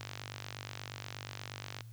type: click train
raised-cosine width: 0.2 ms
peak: -23 dBFS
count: 88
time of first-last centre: 0.01-1.808 s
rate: 48.4 Hz
effects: added 114 Hz sine -47 dBFS peak until 1.92 s + white hiss -66 dBFS RMS until 1.92 s